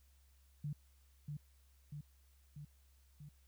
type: tone with echo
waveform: sine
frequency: 146.83 Hz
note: D3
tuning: in tune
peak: -38 dBFS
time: 0.64-0.73 s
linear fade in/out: 5 ms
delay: 640 ms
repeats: 4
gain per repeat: -3 dB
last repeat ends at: 3.29 s
effects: added 67 Hz sine -65 dBFS peak until 3.47 s + white hiss -75 dBFS RMS until 3.47 s